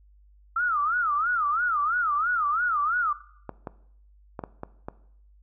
sine tone with vibrato, 1303 Hz, E6, 20 cents flat, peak -22 dBFS, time 0.56-3.13 s, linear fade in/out 5 ms, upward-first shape sine, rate 3 Hz, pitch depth 210 cents each way
clicks, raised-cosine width 1 ms, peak -19 dBFS, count 6, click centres 3.493 / 3.672 / 4.392 / 4.438 / 4.634 / 4.885 s
effects noise-tail reverb RT60 0.7 s tail -18 dB re dry + added 50 Hz sine -53 dBFS peak until 5.42 s

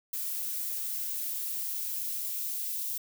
violet noise with high-pass filter sweep, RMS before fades -34 dBFS, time 0.13-2.98 s, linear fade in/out 5 ms, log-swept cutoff 890 to 2700 Hz, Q 0.86, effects none

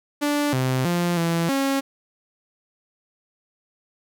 sawtooth tone with pitch steps, 291.9 / 129.6 / 174.2 / 167.6 / 273.2 Hz, D4 / C3 / F3 / E3 / C#4, -10 / -16 / -4 / +29 / -25 cents, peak -16 dBFS, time 0.21-1.81 s, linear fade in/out 20 ms, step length 320 ms, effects none

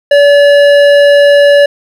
sine tone with hard clipping, 573 Hz, D5, 43 cents flat, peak -4 dBFS, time 0.11-1.66 s, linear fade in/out 5 ms, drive 12 dB, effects none

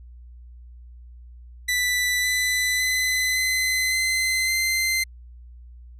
sawtooth tone with pitch steps, 1982 / 2000 / 2019 / 2038 / 2057 / 2076 Hz, B6 / B6 / B6 / C7 / C7 / C7, +6 / +21 / +38 / -46 / -30 / -14 cents, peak -17 dBFS, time 1.68-5.04 s, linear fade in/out 10 ms, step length 560 ms, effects added 60 Hz sine -41 dBFS peak until 5.99 s + resampled to 32000 Hz

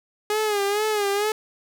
sawtooth tone with vibrato, 415.3 Hz, G#4, in tune, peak -17 dBFS, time 0.3-1.32 s, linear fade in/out 2 ms, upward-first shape sine, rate 2.2 Hz, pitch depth 75 cents each way, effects none

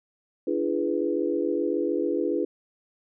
sine chord, D diminished seventh, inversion none, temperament equal with one note detuned, 293.7 / 340.7 / 415.3 / 493.9 Hz, D4 / F4 / Ab4 / Cb5, 0 / -43 / 0 / 0 cents, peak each -29 / -27 / -29 / -30 dBFS, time 0.47-2.45 s, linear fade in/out 5 ms, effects none

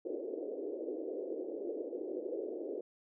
pink band-pass noise, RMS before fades -40 dBFS, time 0.05-2.81 s, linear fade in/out 5 ms, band 320 to 530 Hz, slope 48 dB/octave, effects none

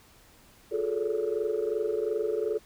sine tone cluster, 358.3 / 421.7 / 444.4 / 569 Hz, F4 / G#4 / A4 / C#5, +44 / +26 / +17 / +45 cents, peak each -34 / -29 / -29 / -36 dBFS, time 0.71-2.59 s, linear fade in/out 20 ms, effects tanh soft clip ceiling -19 dBFS + pink hiss -57 dBFS RMS until 2.65 s

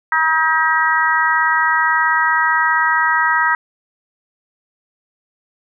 harmonic tone, 318.5 Hz, D#4, 41 cents sharp, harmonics 3 / 4 / 5 / 6, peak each -18 / -18 / -18 / -18 dBFS, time 0.12-3.55 s, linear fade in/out 2 ms, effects none

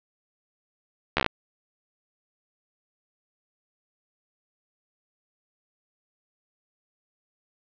slowing click train, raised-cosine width 0.3 ms, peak -5 dBFS, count 7, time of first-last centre 1.17-1.263 s, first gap 13 ms, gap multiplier 1.07, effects low-pass 4000 Hz 12 dB/octave

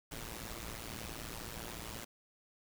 pink noise with amplitude modulation, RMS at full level -41 dBFS, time 0.11-2.05 s, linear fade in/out 10 ms, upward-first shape sine, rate 114 Hz, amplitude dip 85%, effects none

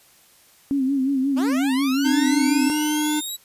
sine tone with vibrato, 270 Hz, C#4, 45 cents flat, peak -18 dBFS, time 0.71-2.7 s, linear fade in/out 0 ms, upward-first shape sine, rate 5.6 Hz, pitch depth 75 cents each way
15% pulse linear sweep, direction up, 261.6 to 3945 Hz, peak -21 dBFS, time 1.36-3.37 s, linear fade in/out 20 ms
square tone, 302.1 Hz, D4, 49 cents sharp, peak -21 dBFS, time 2.04-3.21 s, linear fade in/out 20 ms
effects white hiss -54 dBFS RMS until 3.44 s + resampled to 32000 Hz

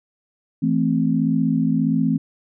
sine chord, A minor, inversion second, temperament equal, 164.81 / 220 / 261.6 Hz, E3 / A3 / C4, 0 / 0 / 0 cents, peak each -21 / -21 / -20 dBFS, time 0.62-2.18 s, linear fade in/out 10 ms, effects none

